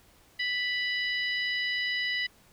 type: harmonic tone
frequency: 987.8 Hz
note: B5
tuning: in tune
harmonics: 2 / 3 / 4 / 5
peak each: -29 / -34 / -38 / -39 dBFS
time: 0.39-2.27 s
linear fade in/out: 10 ms
effects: pink hiss -60 dBFS RMS until 2.52 s